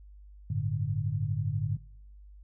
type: chord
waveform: sine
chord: G suspended second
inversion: none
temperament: just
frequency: 98 / 110.25 / 147 Hz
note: G2 / A2 / D3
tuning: 0 / +4 / +2 cents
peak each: -33 / -31 / -32 dBFS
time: 0.5-1.77 s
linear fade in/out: 5 ms
effects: noise-tail reverb RT60 0.7 s tail -22 dB re dry + added 50 Hz sine -48 dBFS peak until 2.43 s